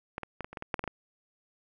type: clicks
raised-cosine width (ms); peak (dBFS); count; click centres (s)
0.5; -19 / -22 / -21 / -23 / -29 / -22 / -22 / -13 / -18 / -19 / -18; 11; 0.181 / 0.233 / 0.407 / 0.445 / 0.53 / 0.572 / 0.624 / 0.742 / 0.793 / 0.84 / 0.877
effects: none